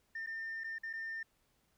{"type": "tone with dropouts", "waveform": "sine", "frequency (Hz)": 1805, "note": "A6", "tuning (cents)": 44, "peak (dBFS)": -37, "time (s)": [0.15, 1.23], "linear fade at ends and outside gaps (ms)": 5, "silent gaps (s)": [[0.263, 0.271], [0.637, 0.642], [0.784, 0.833], [0.93, 0.935]], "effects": ["tanh soft clip ceiling -36 dBFS", "pink hiss -75 dBFS RMS until 1.77 s"]}